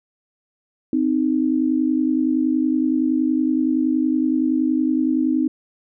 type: tone pair together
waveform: sine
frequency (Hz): 259.5 / 310.2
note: C4 / D#4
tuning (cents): -14 / -5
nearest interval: minor third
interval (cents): 309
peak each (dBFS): -19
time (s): 0.93-5.48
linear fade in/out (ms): 2
effects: none